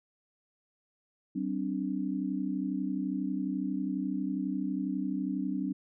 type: chord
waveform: sine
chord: G suspended fourth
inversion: none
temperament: equal with one note detuned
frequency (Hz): 191.41 / 261.6 / 293.7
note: G3 / C4 / D4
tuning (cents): -41 / 0 / 0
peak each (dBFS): -34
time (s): 1.35-5.73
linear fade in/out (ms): 10
effects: none